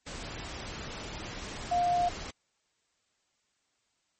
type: tone in noise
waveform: sine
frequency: 706 Hz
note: F5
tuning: 19 cents sharp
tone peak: -24 dBFS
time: 1.71-2.09 s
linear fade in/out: 10 ms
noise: pink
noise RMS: -40 dBFS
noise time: 0.06-2.31 s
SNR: +13 dB
effects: white hiss -75 dBFS RMS until 4.19 s + MP3 32 kbps